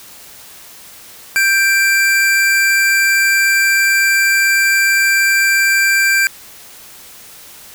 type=tone pair together; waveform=square; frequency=1578.2 / 2349 Hz; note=G6 / D7; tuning=+11 / 0 cents; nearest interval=perfect fifth; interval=689 cents; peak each=-13 / -15 dBFS; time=1.36-6.27 s; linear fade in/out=0 ms; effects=white hiss -38 dBFS RMS until 7.74 s